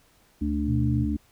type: harmonic tone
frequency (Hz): 73.42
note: D2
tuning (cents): 0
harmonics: 1 / 3 / 4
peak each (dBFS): -28 / -28 / -28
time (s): 0.41-1.17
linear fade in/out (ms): 10
type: tone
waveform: sine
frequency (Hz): 123.47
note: B2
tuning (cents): 0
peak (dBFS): -23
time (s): 0.66-1.07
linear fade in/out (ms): 50
effects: pink hiss -61 dBFS RMS until 1.31 s